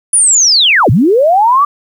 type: linear two-way sweep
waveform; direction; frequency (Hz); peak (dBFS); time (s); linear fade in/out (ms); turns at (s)
sine; down then up; 9956 to 92.5 to 1186; -5; 0.13-1.65; 5; 0.9
effects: 7-bit